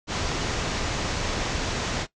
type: low-pass noise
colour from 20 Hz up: pink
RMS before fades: -28 dBFS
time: 0.07-2.07 s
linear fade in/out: 50 ms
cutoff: 7100 Hz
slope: 48 dB/octave
effects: noise-tail reverb RT60 0.1 s tail -17 dB re dry